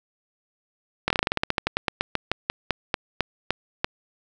slowing click train, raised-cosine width 0.3 ms, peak -5 dBFS, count 24, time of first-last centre 1.08-3.845 s, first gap 23 ms, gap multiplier 1.13, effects none

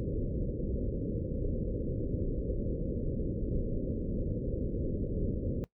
pink low-pass noise, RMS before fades -33 dBFS, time 0-5.64 s, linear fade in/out 0 ms, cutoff 550 Hz, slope 96 dB/octave, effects noise-tail reverb RT60 0.1 s tail -19 dB re dry

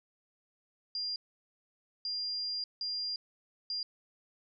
sine tone bursts at uneven times, 4800 Hz, D8, 37 cents sharp, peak -33 dBFS, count 4, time 0.95-1.16 / 2.05-2.64 / 2.81-3.16 / 3.7-3.83 s, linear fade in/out 2 ms, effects none

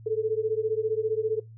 sine beating tone pair, 430 / 445 Hz, A4 / A4, -40 / +20 cents, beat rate 15 Hz, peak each -27 / -26 dBFS, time 0.06-1.4 s, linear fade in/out 10 ms, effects noise-tail reverb RT60 0.2 s tail -21 dB re dry + added 112 Hz sine -44 dBFS peak until 1.57 s

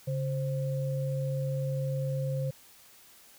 sine tone pair together, 139.2 / 525.5 Hz, C#3 / C5, +8 / +7 cents, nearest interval octave + major seventh, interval 2299 cents, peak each -29 / -35 dBFS, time 0.07-2.51 s, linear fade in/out 10 ms, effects white hiss -56 dBFS RMS until 3.38 s

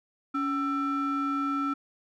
triangle ring-modulated tone, 524 Hz, C5, 2 cents sharp, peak -21 dBFS, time 0.34-1.74 s, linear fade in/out 10 ms, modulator 805 Hz, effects none

